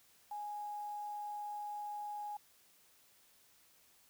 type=tone with quantisation; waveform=sine; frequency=830.6 Hz; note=G#5; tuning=in tune; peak=-40 dBFS; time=0.31-2.37 s; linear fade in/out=5 ms; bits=10; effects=white hiss -67 dBFS RMS until 4.09 s